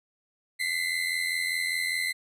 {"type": "tone pair together", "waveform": "35% pulse", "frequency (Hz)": [2008, 2093], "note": ["B6", "C7"], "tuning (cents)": [28, 0], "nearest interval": "minor second", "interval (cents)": 72, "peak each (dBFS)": -28, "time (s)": [0.59, 2.13], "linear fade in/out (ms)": 20, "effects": ["resampled to 32000 Hz"]}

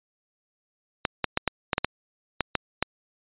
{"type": "clicks", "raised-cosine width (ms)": 0.3, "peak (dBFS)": -6, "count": 10, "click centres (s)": [1.052, 1.243, 1.374, 1.477, 1.732, 1.781, 1.846, 2.407, 2.553, 2.826], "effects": ["resampled to 8000 Hz"]}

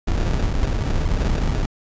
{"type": "noise with sample-and-hold", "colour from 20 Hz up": "brown", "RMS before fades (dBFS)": -20, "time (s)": [0.07, 1.66], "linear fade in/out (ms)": 5, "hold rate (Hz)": 1050, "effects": ["resampled to 16000 Hz"]}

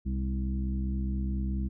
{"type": "harmonic tone with a mistuned harmonic", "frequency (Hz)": 64.5, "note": "C2", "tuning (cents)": -24, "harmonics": [1, 2, 3, 4, 5], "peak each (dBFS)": [-29, -40, -34, -46, -43], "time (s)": [0.05, 1.69], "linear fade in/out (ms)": 20, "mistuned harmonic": 3, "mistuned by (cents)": 45, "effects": []}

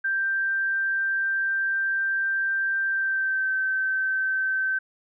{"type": "tone with pitch glide", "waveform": "sine", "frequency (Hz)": [1574, 1544.3], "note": ["G6", "G6"], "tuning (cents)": [7, -26], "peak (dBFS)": -22, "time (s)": [0.04, 4.79], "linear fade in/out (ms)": 10, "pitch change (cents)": -33, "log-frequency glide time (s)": [2.87, 3.53], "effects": []}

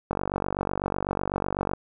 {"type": "click train", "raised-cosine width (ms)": 1, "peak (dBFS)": -12, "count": 79, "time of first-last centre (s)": [0.11, 1.735], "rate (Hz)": 48, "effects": []}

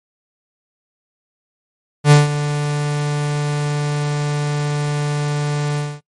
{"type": "tone with ADSR envelope", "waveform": "45% pulse", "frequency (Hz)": 146.83, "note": "D3", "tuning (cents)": 0, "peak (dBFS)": -4, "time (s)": [2.04, 6.01], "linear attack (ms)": 73, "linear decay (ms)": 160, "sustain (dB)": -13, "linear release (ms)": 240, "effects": ["noise-tail reverb RT60 0.1 s tail -22 dB re dry", "MP3 48 kbps"]}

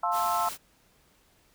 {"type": "chord", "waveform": "sine", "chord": "F major seventh", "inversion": "none", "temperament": "equal with one note detuned", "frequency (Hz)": [698.5, 880, 1057.4, 1318.5], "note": ["F5", "A5", "C6", "E6"], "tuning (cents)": [0, 0, 18, 0], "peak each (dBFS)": -30, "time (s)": [0.03, 0.49], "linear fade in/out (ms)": 5}
{"type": "noise", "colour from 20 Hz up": "white", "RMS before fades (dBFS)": -38, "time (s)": [0.11, 0.58], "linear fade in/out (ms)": 50}
{"effects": ["pink hiss -64 dBFS RMS until 1.54 s"]}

